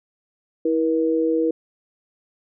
sine tone pair together, 324.6 / 479 Hz, E4 / A#4, -27 / +47 cents, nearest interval perfect fifth, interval 674 cents, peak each -20 dBFS, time 0.65-1.51 s, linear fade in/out 5 ms, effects none

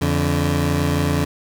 20% pulse tone pair together, 85.56 / 143.8 Hz, F2 / D3, -35 / -36 cents, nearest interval major sixth, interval 899 cents, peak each -15 dBFS, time 0.01-1.25 s, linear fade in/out 10 ms, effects none

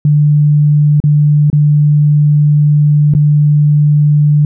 sine tone with dropouts, 148.2 Hz, D3, 16 cents sharp, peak -5 dBFS, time 0.05-4.45 s, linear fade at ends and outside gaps 2 ms, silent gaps 1.002-1.039 / 1.501-1.529 / 3.138-3.149 s, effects none

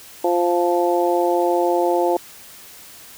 harmonic tone, 174.61 Hz, F3, in tune, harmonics 2 / 3 / 4 / 5, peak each -19 / -21 / -22 / -23 dBFS, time 0.24-2.17 s, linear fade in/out 5 ms, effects white hiss -42 dBFS RMS until 3.17 s

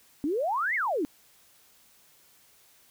sine exponential two-way sweep, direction up then down, 271.2 to 2217 to 271.2 Hz, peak -25 dBFS, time 0.24-1.05 s, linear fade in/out 0 ms, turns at 0.75 s, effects white hiss -60 dBFS RMS until 2.9 s

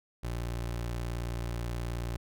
25% pulse tone, 58.7 Hz, A#1, 13 cents sharp, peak -29 dBFS, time 0.23-2.17 s, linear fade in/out 10 ms, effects none

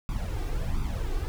brown noise with flanger, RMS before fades -29 dBFS, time 0.09-1.28 s, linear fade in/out 0 ms, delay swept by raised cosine 0.82 to 2.62 ms, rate 1.4 Hz, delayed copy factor +0.75, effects none

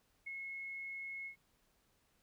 sine tone with ADSR envelope, 2176 Hz, C#7, 33 cents flat, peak -40 dBFS, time 0.26-1.36 s, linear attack 14 ms, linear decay 7 ms, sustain -2 dB, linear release 100 ms, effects pink hiss -75 dBFS RMS until 2.22 s

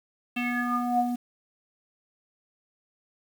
square tone with low-pass filter sweep, 243.8 Hz, B3, 22 cents flat, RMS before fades -27 dBFS, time 0.36-1.16 s, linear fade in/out 10 ms, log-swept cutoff 2800 to 500 Hz, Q 8.4, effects 8-bit

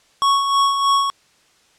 square tone with tremolo, 1108.7 Hz, C#6, in tune, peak -13 dBFS, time 0.22-1.1 s, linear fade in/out 0 ms, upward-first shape sine, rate 3.2 Hz, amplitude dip 50%, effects white hiss -56 dBFS RMS until 1.78 s + low-pass 7000 Hz 12 dB/octave

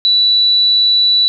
sine tone, 3951 Hz, B7, in tune, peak -8 dBFS, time 0.05-1.28 s, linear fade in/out 0 ms, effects none

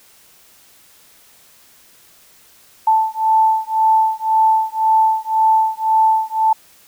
sine beating tone pair, 880 / 881.9 Hz, A5 / A5, 0 / +4 cents, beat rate 1.9 Hz, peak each -15 dBFS, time 2.87-6.53 s, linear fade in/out 5 ms, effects white hiss -49 dBFS RMS until 6.87 s

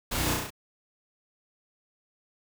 pink noise with echo, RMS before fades -31 dBFS, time 0.11-0.34 s, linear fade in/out 10 ms, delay 33 ms, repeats 5, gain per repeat -2 dB, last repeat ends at 0.505 s, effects none

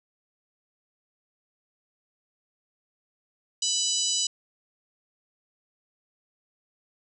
harmonic tone, 991 Hz, B5, 6 cents sharp, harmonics 3 / 4 / 5 / 6 / 7 / 8, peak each -31 / -31 / -31 / -31 / -31 / -31 dBFS, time 3.62-4.27 s, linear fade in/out 5 ms, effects none

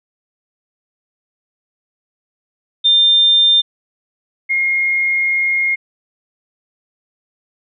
sine tone pair in turn, 3600 / 2141 Hz, A7 / C7, +39 / +39 cents, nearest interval major sixth, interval 900 cents, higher first, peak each -8 / -13 dBFS, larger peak first, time 2.84-3.62 / 4.49-5.76 s, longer second, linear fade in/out 20 ms, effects none

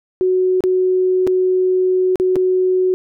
sine tone with dropouts, 370 Hz, F#4, in tune, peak -12 dBFS, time 0.21-2.94 s, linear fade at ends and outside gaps 0 ms, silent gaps 0.606-0.638 / 1.268-1.274 / 2.157-2.199 / 2.357-2.364 s, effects none

